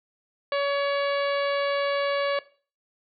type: harmonic tone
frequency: 564 Hz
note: C#5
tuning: 30 cents sharp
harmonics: 1 / 2 / 3 / 4 / 5 / 6 / 7 / 8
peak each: -24 / -30 / -34 / -36 / -38 / -40 / -41 / -42 dBFS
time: 0.52-2.39 s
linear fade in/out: 2 ms
effects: noise-tail reverb RT60 0.4 s tail -18 dB re dry